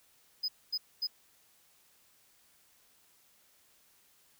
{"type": "tone bursts", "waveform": "triangle", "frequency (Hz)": 5010, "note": "D#8", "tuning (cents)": 11, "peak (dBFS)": -29, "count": 3, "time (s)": [0.43, 1.072], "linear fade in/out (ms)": 10, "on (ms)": 54, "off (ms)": 240, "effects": ["white hiss -66 dBFS RMS until 4.39 s"]}